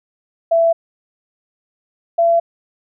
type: tone pair in turn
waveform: sine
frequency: 666 / 675.7 Hz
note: E5 / E5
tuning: +18 / +43 cents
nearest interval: unison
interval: 25 cents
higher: second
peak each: -10 / -10 dBFS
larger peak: neither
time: 0.51-0.73 / 2.18-2.4 s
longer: neither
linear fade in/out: 10 ms
effects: none